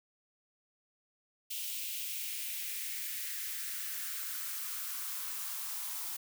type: noise with high-pass filter sweep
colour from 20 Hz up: blue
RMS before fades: -39 dBFS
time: 1.5-6.17 s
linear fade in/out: 10 ms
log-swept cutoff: 3000 to 860 Hz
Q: 2.7
effects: none